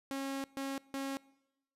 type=tone bursts at uneven times; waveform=sawtooth; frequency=272.5 Hz; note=C#4; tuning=29 cents flat; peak=-32 dBFS; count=3; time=0.11-0.44 / 0.57-0.78 / 0.94-1.17 s; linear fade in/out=0 ms; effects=noise-tail reverb RT60 0.9 s tail -22 dB re dry + resampled to 32000 Hz